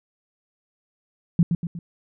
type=tone with echo; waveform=sine; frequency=170 Hz; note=F3; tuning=46 cents flat; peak=-12 dBFS; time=1.39-1.43 s; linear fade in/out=2 ms; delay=120 ms; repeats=3; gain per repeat=-6 dB; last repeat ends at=1.79 s; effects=none